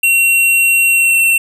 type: tone with pitch glide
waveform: square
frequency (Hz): 2736 to 2708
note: F7 to E7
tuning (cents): -36 to +46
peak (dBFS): -9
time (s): 0.03-1.38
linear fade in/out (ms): 5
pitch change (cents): -18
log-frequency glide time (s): 0.89-1.19
effects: none